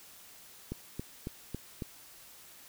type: click train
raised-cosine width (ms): 3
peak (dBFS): -23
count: 5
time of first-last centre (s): 0.72-1.822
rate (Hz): 3.63
effects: white hiss -54 dBFS RMS until 2.68 s